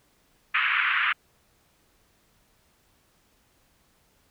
pink band-pass noise, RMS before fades -24 dBFS, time 0.54-1.13 s, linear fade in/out 10 ms, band 1200 to 2800 Hz, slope 48 dB/octave, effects pink hiss -65 dBFS RMS until 4.3 s

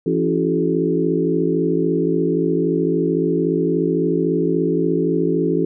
sine tone cluster, 168.6 / 276.1 / 332.7 / 376.4 / 430.1 Hz, E3 / C#4 / E4 / F#4 / A4, +39 / -7 / +16 / +30 / -39 cents, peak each -22 dBFS, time 0.06-5.65 s, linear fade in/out 5 ms, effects none

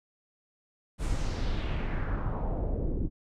brown noise with low-pass filter sweep, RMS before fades -30 dBFS, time 0.98-3.1 s, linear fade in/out 50 ms, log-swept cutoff 10000 to 290 Hz, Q 2.1, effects none

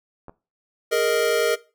clicks, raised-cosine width 1 ms, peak -26 dBFS, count 2, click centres 0.283 / 0.295 s
square chord, Ab suspended second, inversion none, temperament equal, 415.3 / 466.2 / 622.3 Hz, Ab4 / Bb4 / Eb5, 0 / 0 / 0 cents, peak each -26 / -21 / -25 dBFS, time 0.91-1.56 s, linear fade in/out 20 ms
effects noise-tail reverb RT60 0.3 s tail -19 dB re dry

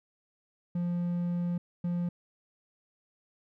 triangle tone bursts at uneven times, 174.61 Hz, F3, in tune, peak -26 dBFS, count 2, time 0.75-1.58 / 1.84-2.09 s, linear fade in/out 5 ms, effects none

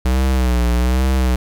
square tone with vibrato, 62.5 Hz, B1, 21 cents sharp, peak -14 dBFS, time 0.05-1.36 s, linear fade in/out 5 ms, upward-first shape sine, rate 1.2 Hz, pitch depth 84 cents each way, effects 8-bit

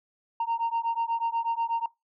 sine beating tone pair, 919 / 927.2 Hz, A#5 / A#5, -25 / -10 cents, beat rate 8.2 Hz, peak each -27 dBFS, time 0.4-1.86 s, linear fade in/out 5 ms, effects noise-tail reverb RT60 0.2 s tail -22 dB re dry + tanh soft clip ceiling -22 dBFS

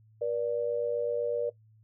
sine tone pair together, 479.4 / 587.3 Hz, A#4 / D5, +48 / 0 cents, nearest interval major third, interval 352 cents, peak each -29 / -31 dBFS, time 0.21-1.5 s, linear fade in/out 10 ms, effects noise-tail reverb RT60 0.1 s tail -17 dB re dry + added 109 Hz sine -57 dBFS peak until 1.83 s

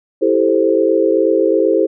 sine chord, A minor seventh, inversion second, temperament equal, 329.6 / 392 / 440 / 523.3 Hz, E4 / G4 / A4 / C5, 0 / 0 / 0 / 0 cents, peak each -16 dBFS, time 0.21-1.87 s, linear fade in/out 20 ms, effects none

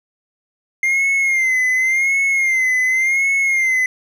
triangle tone with vibrato, 2103 Hz, C7, 8 cents sharp, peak -12 dBFS, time 0.83-3.86 s, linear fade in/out 2 ms, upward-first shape sine, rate 0.9 Hz, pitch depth 73 cents each way, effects none

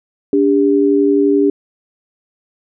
sine tone pair together, 288.4 / 400 Hz, D4 / G4, -31 / +35 cents, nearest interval tritone, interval 566 cents, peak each -12 dBFS, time 0.33-1.5 s, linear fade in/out 2 ms, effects none

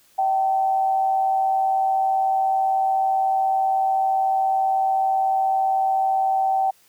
sine tone with amplitude modulation, 769 Hz, G5, 33 cents flat, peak -15 dBFS, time 0.18-6.71 s, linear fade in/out 10 ms, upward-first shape sine, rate 120 Hz, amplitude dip 50%, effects white hiss -57 dBFS RMS until 6.88 s

